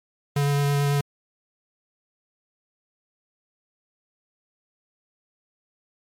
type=tone with vibrato; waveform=square; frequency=142.6 Hz; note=C#3; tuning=49 cents sharp; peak=-20 dBFS; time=0.36-1.01 s; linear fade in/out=5 ms; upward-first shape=sine; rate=9.1 Hz; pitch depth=10 cents each way; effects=MP3 96 kbps